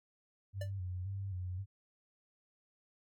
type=tone with vibrato; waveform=sine; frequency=94.4 Hz; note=F#2; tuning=35 cents sharp; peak=-37 dBFS; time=0.53-1.66 s; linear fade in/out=50 ms; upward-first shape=square; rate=1.9 Hz; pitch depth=65 cents each way
type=tone with exponential decay; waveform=square; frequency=587.3 Hz; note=D5; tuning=in tune; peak=-39 dBFS; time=0.61-0.71 s; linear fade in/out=5 ms; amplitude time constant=21 ms
effects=none